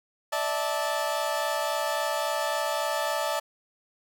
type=chord; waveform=30% pulse; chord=D suspended second; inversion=none; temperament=equal with one note detuned; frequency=587.3 / 650.9 / 880 Hz; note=D5 / E5 / A5; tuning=0 / -22 / 0 cents; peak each=-28 dBFS; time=0.32-3.4 s; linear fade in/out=10 ms; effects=none